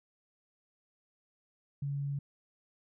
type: tone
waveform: sine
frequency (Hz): 141.1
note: C#3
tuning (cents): +31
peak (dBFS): -32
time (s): 1.82-2.19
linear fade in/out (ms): 5
effects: none